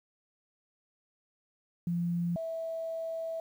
sine tone pair in turn, 172.5 / 654.7 Hz, F3 / E5, -21 / -12 cents, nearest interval octave + major seventh, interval 2309 cents, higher second, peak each -28 / -33 dBFS, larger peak first, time 1.87-2.36 / 2.36-3.4 s, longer second, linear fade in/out 2 ms, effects 10-bit

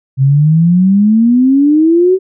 sine exponential sweep, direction up, 130.81 to 384.3 Hz, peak -5 dBFS, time 0.17-2.19 s, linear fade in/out 50 ms, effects none

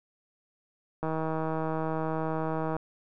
click train, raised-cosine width 1 ms, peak -18 dBFS, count 277, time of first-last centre 1.03-2.766 s, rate 159 Hz, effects none

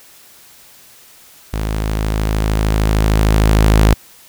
sawtooth tone with level ramp, 53.2 Hz, G#1, 42 cents sharp, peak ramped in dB -14 to -3 dBFS, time 1.53-3.94 s, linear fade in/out 5 ms, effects white hiss -44 dBFS RMS until 4.28 s

